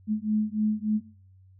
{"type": "beating tone pair", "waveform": "sine", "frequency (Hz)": [212.3, 215.7], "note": ["G#3", "A3"], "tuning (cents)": [38, -34], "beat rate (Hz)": 3.4, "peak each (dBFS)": -26, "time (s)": [0.07, 1.01], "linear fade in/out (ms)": 50, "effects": ["noise-tail reverb RT60 0.5 s tail -21 dB re dry", "added 94 Hz sine -52 dBFS peak until 1.59 s"]}